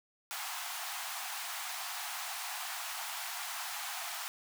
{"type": "high-pass noise", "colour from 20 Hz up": "pink", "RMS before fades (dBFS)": -40, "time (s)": [0.31, 4.28], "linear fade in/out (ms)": 0, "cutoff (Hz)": 690, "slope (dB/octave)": 96, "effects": []}